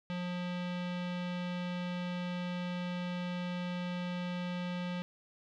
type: tone with low-pass filter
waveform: square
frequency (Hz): 178.1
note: F3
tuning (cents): +34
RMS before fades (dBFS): -37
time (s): 0.1-5.02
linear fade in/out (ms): 0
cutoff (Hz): 3300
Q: 1.9
effects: none